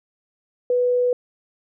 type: tone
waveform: sine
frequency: 493.4 Hz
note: B4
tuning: 2 cents flat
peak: -16 dBFS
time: 0.7-1.13 s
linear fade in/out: 2 ms
effects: none